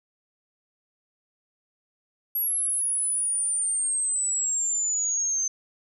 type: exponential sweep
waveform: sine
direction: down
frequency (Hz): 11530 to 6220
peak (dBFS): -23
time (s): 2.35-5.48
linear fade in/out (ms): 5
effects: none